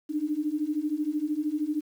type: beating tone pair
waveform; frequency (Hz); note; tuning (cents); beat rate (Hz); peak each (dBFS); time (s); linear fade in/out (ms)
sine; 293.7 / 306.7; D4 / D#4; 0 / -25; 13; -30 / -28; 0.09-1.81; 20
effects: 9-bit